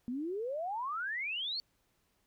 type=exponential sweep; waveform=sine; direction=up; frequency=233.1 to 4526 Hz; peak=-34 dBFS; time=0.08-1.6 s; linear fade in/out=0 ms; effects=pink hiss -75 dBFS RMS until 2.26 s